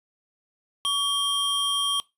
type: tone pair together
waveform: square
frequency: 1130 / 3196 Hz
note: C#6 / G7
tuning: +33 / +33 cents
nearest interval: octave + tritone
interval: 1800 cents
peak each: -30 / -23 dBFS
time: 0.85-2 s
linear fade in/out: 0 ms
effects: noise-tail reverb RT60 0.2 s tail -20 dB re dry + resampled to 32000 Hz